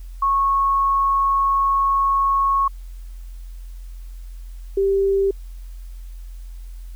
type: tone pair in turn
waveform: sine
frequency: 1100 / 392.2 Hz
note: C#6 / G4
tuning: -14 / +1 cents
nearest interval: octave + tritone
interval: 1785 cents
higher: first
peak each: -15 dBFS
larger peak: neither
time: 0.22-2.68 / 4.77-5.31 s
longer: first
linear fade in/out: 5 ms
effects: added 43 Hz sine -32 dBFS peak until 6.95 s + white hiss -56 dBFS RMS until 6.95 s